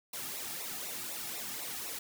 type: noise with flanger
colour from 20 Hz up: white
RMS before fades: -40 dBFS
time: 0.13-1.99 s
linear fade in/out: 5 ms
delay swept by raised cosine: 0.62 to 2.02 ms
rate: 4 Hz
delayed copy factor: -0.75
effects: none